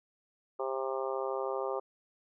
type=harmonic tone; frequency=132.9 Hz; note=C3; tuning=27 cents sharp; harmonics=3 / 4 / 5 / 6 / 7 / 8 / 9; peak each=-36 / -36 / -41 / -41 / -43 / -44 / -42 dBFS; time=0.59-1.8 s; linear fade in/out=10 ms; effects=none